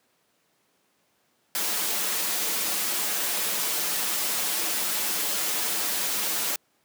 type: noise with comb filter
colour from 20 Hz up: white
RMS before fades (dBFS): -27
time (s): 1.55-6.56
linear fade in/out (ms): 2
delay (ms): 7.6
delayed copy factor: -0.6
effects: pink hiss -68 dBFS RMS until 6.84 s + high-pass 200 Hz 12 dB/octave